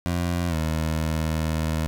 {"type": "tone with pitch glide", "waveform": "20% pulse", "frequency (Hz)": [86.9, 79.23], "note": ["F2", "D#2"], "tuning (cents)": [-8, 32], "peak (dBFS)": -18, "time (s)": [0.06, 1.87], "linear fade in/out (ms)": 0, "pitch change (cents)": -160, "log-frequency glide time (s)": [0.49, 0.55], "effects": []}